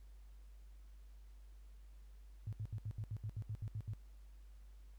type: tone bursts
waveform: sine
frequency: 106.5 Hz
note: G#2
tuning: 44 cents sharp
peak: -39 dBFS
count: 12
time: 2.47-3.935 s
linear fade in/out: 0 ms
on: 57 ms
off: 71 ms
effects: added 50 Hz sine -54 dBFS peak until 4.98 s + pink hiss -75 dBFS RMS until 4.98 s